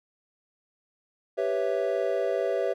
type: chord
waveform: triangle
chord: C# half-diminished seventh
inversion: second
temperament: equal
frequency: 392 / 493.9 / 554.4 / 659.3 Hz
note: G4 / B4 / C#5 / E5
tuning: 0 / 0 / 0 / 0 cents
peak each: -28 dBFS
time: 1.37-2.74 s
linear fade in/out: 20 ms
effects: none